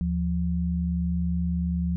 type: tone pair together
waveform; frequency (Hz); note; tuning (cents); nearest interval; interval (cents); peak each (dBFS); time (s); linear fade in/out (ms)
sine; 75.78 / 174.61; D#2 / F3; -45 / 0; octave + major second; 1445; -27 / -25; 0.01-1.96; 0
effects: none